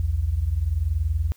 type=tone pair together; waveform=sine; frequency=61.74 / 82.41 Hz; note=B1 / E2; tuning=0 / 0 cents; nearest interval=perfect fourth; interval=500 cents; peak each=-25 / -22 dBFS; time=0-1.32 s; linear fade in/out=0 ms; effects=white hiss -58 dBFS RMS until 1.36 s